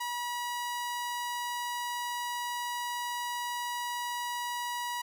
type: tone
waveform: sawtooth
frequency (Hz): 967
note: B5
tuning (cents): -37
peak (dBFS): -29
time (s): 0-5.02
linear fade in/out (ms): 10
effects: none